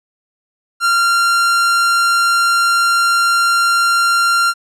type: tone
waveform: 45% pulse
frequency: 1383 Hz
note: F6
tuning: 17 cents flat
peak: -11 dBFS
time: 0.8-4.54 s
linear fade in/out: 50 ms
effects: low-pass 11000 Hz 12 dB/octave